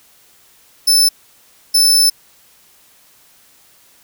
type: tone bursts at uneven times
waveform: sawtooth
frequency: 5274 Hz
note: E8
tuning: in tune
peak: -6 dBFS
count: 2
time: 0.87-1.09 / 1.74-2.1 s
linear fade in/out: 10 ms
effects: white hiss -50 dBFS RMS until 4.03 s